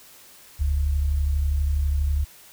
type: tone pair together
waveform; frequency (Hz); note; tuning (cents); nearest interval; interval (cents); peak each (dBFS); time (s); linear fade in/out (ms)
sine; 40.06 / 72.3; E1 / D2; -49 / -27; minor seventh; 1022; -27 / -20; 0.59-2.25; 20
effects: white hiss -49 dBFS RMS until 2.52 s